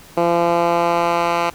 10% pulse tone with band-pass filter sweep, 170.9 Hz, F3, 37 cents flat, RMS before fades -17 dBFS, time 0.17-1.5 s, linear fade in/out 5 ms, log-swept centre 530 to 1400 Hz, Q 0.82, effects pink hiss -43 dBFS RMS until 1.54 s

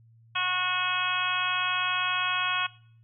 harmonic tone, 365 Hz, F#4, 24 cents flat, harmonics 2 / 3 / 4 / 5 / 6 / 7 / 8 / 9, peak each -39 / -31 / -32 / -39 / -39 / -30 / -38 / -32 dBFS, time 0.35-2.67 s, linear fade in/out 10 ms, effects noise-tail reverb RT60 0.6 s tail -22 dB re dry + added 114 Hz sine -54 dBFS peak until 3.03 s

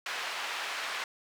white band-pass noise, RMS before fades -36 dBFS, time 0.06-1.04 s, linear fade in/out 2 ms, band 770 to 2700 Hz, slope 12 dB/octave, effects none

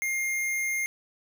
square tone, 2121 Hz, C7, 23 cents sharp, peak -27 dBFS, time 0.02-0.86 s, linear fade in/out 0 ms, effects none

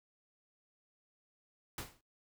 pink noise with exponential decay, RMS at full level -38 dBFS, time 1.78-2.01 s, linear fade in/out 2 ms, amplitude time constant 49 ms, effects noise-tail reverb RT60 0.1 s tail -18 dB re dry

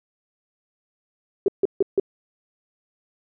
sine tone bursts, 392 Hz, G4, in tune, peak -14 dBFS, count 4, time 1.46-1.998 s, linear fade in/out 2 ms, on 22 ms, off 150 ms, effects none

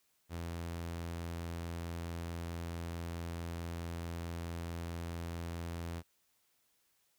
sawtooth tone, 84.6 Hz, E2, 45 cents sharp, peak -35 dBFS, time 0.29-6.03 s, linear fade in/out 50 ms, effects white hiss -75 dBFS RMS until 7.18 s

